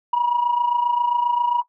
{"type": "tone with amplitude modulation", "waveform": "sine", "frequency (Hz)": 962, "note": "B5", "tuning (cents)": -46, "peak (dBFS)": -13, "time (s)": [0.13, 1.62], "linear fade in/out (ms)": 5, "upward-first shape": "sine", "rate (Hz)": 27.5, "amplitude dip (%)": 65, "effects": ["noise-tail reverb RT60 0.1 s tail -18 dB re dry", "tanh soft clip ceiling -12 dBFS"]}